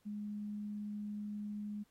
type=tone; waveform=sine; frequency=208.1 Hz; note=G#3; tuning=4 cents sharp; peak=-39 dBFS; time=0.05-1.84 s; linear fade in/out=20 ms; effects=pink hiss -74 dBFS RMS until 1.9 s + AAC 48 kbps